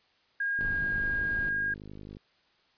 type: tone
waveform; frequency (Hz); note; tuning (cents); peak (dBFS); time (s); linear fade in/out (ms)
sine; 1626; G#6; -37; -27; 0.4-1.74; 5
type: click train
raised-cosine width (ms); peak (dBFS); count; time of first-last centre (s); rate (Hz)
3; -32; 82; 0.59-2.169; 51.3
type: noise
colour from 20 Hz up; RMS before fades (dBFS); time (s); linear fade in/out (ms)
brown; -39; 0.61-1.49; 0
effects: white hiss -67 dBFS RMS until 2.77 s + resampled to 11025 Hz